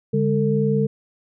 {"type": "tone cluster", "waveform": "sine", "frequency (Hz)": [143, 204.2, 447.6], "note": ["D3", "G#3", "A4"], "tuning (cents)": [-46, -29, 30], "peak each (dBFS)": -21, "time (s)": [0.13, 0.87], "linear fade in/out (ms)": 10, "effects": []}